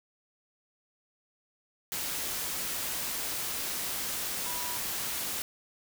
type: tone in noise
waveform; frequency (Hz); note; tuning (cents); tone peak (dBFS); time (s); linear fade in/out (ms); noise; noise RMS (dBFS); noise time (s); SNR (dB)
sine; 976; B5; -21; -41; 4.46-4.77; 0; white; -34; 1.92-5.42; -10
effects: none